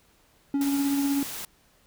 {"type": "tone with tremolo", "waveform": "triangle", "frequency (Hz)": 280, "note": "C#4", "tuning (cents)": 18, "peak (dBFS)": -19, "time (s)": [0.54, 1.23], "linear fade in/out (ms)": 2, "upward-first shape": "triangle", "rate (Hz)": 16, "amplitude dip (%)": 35}
{"type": "noise", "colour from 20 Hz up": "white", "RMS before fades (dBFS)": -36, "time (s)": [0.61, 1.45], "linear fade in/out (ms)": 2}
{"effects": ["pink hiss -62 dBFS RMS until 1.86 s"]}